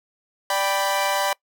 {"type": "chord", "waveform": "sawtooth", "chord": "G major", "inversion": "second", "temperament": "equal", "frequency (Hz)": [587.3, 784, 987.8], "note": ["D5", "G5", "B5"], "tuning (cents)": [0, 0, 0], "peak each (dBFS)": -21, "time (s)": [0.5, 1.33], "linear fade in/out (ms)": 2, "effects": ["noise-tail reverb RT60 0.1 s tail -24 dB re dry"]}